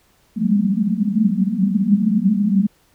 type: band-pass noise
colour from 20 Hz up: white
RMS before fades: -17 dBFS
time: 0.36-2.67 s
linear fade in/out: 10 ms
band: 190 to 220 Hz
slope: 96 dB/octave
effects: pink hiss -58 dBFS RMS until 2.94 s